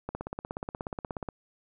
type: click train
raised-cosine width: 1 ms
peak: -20 dBFS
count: 21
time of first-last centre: 0.09-1.288 s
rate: 16.7 Hz
effects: none